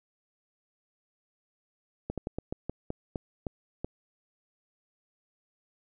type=slowing click train; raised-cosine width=2 ms; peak=-19 dBFS; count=10; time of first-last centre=2.1-3.846 s; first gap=77 ms; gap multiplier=1.22; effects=none